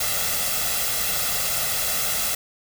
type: noise with comb filter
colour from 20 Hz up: white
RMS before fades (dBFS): -24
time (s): 0-2.35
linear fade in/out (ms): 5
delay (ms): 1.5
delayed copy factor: +0.7
effects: none